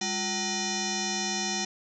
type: tone with frequency modulation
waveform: sine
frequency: 2993 Hz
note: F#7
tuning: 19 cents sharp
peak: -27 dBFS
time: 0.01-1.65 s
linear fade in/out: 5 ms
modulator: 558 Hz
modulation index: 6.2
effects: none